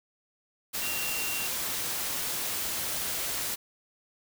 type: tone in noise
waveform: sine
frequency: 2755 Hz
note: F7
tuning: 24 cents flat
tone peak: -35 dBFS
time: 0.81-1.48 s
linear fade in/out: 20 ms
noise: white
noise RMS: -32 dBFS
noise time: 0.73-3.56 s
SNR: -6 dB
effects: none